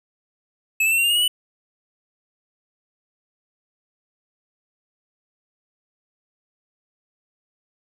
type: tone with pitch steps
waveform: square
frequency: 2599 / 2649 / 2700 / 2752 / 2805 / 2859 / 2914 / 2970 Hz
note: E7 / E7 / E7 / F7 / F7 / F7 / F#7 / F#7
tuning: -25 / +8 / +41 / -26 / +7 / +40 / -27 / +6 cents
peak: -17 dBFS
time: 0.8-1.28 s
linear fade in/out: 5 ms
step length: 60 ms
effects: none